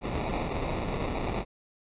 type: noise with sample-and-hold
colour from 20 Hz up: pink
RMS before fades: -31 dBFS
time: 0.01-1.45 s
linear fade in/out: 50 ms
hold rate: 1575 Hz
effects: resampled to 8000 Hz